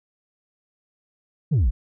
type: exponential sweep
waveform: sine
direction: down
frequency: 176.3 to 44.73 Hz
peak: -13 dBFS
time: 1.51-1.71 s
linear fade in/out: 20 ms
effects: tanh soft clip ceiling -15 dBFS